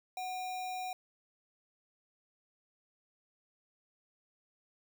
sine tone with sample-and-hold, 739 Hz, F#5, 2 cents flat, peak -36 dBFS, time 0.17-0.93 s, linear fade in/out 2 ms, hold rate 3150 Hz, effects none

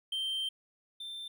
triangle tone pair in turn, 3136 / 3568 Hz, G7 / A7, 0 / +23 cents, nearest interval major second, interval 223 cents, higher second, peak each -30 / -38 dBFS, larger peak first, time 0.12-0.49 / 1-1.28 s, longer first, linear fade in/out 5 ms, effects none

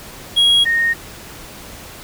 triangle / sine tone pair in turn, 3300 / 1852.1 Hz, G#7 / A#6, -12 / -12 cents, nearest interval minor seventh, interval 1000 cents, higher first, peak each -8 / -13 dBFS, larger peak first, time 0.36-0.65 / 0.65-0.94 s, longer neither, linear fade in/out 20 ms, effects pink hiss -36 dBFS RMS until 2.03 s

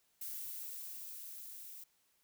violet noise with level ramp, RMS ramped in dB -43 to -51 dBFS, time 0.21-1.84 s, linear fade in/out 5 ms, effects white hiss -75 dBFS RMS until 2.23 s

